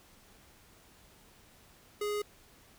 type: tone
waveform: square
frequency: 415.3 Hz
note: G#4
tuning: in tune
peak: -32 dBFS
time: 2.01-2.22 s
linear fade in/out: 5 ms
effects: pink hiss -60 dBFS RMS until 2.78 s